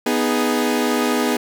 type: chord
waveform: sawtooth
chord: G# minor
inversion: first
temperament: equal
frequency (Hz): 246.9 / 311.1 / 415.3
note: B3 / D#4 / G#4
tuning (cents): 0 / 0 / 0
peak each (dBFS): -16 / -19 / -18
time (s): 0.06-1.37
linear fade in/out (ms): 5
effects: none